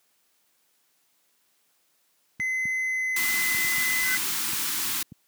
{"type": "clicks", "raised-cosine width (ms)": 5, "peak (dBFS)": -25, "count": 7, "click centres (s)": [2.398, 2.655, 3.547, 3.647, 3.782, 4.532, 5.121]}
{"type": "tone with pitch glide", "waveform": "triangle", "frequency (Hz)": [2044, 2022], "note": ["C7", "B6"], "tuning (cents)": [-41, 40], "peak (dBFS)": -23, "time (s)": [2.4, 4.17], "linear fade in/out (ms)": 0, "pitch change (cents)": -19, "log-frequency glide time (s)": [2.81, 3.74]}
{"type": "band-stop noise", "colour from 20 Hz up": "white", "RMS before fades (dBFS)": -28, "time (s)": [3.16, 5.03], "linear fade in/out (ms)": 5, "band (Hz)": [380, 870], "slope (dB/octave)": 48}
{"type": "tone with exponential growth", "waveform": "triangle", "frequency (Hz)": 1519, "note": "F#6", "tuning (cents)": 45, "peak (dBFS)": -23, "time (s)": [3.89, 4.15], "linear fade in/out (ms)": 0, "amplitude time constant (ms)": 55}
{"effects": ["white hiss -68 dBFS RMS until 5.27 s", "high-pass 150 Hz 12 dB/octave"]}